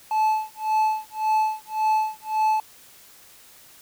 triangle tone with tremolo, 868 Hz, A5, 24 cents flat, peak -15 dBFS, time 0.11-2.6 s, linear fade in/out 2 ms, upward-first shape sine, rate 1.8 Hz, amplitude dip 100%, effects white hiss -50 dBFS RMS until 3.81 s

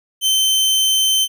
sawtooth tone, 3090 Hz, G7, 26 cents flat, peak -10 dBFS, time 0.21-1.28 s, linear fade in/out 50 ms, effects none

